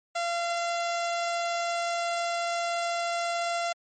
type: tone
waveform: sawtooth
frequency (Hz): 686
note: F5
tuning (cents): -31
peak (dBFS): -23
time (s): 0.15-3.73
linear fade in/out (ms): 10
effects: MP3 32 kbps